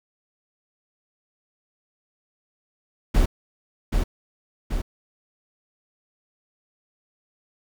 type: noise with echo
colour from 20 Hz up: brown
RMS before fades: -17 dBFS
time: 3.14-3.26 s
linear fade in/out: 10 ms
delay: 780 ms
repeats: 2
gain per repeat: -4 dB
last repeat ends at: 4.82 s
effects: none